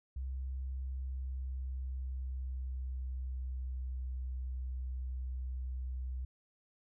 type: tone with pitch glide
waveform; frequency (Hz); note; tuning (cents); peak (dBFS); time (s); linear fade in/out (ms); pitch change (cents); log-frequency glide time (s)
sine; 65.41 to 63.62; C2 to C2; 0 to -48; -36; 0.16-6.25; 5; -48; 0.73-4.08
effects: none